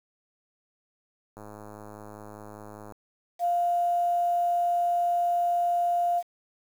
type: click train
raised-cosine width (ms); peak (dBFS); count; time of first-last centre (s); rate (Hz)
1; -30; 164; 1.37-2.922; 105
type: tone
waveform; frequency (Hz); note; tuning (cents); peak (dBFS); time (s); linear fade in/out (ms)
sine; 698.5; F5; 0; -22; 3.39-6.23; 50
effects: 8-bit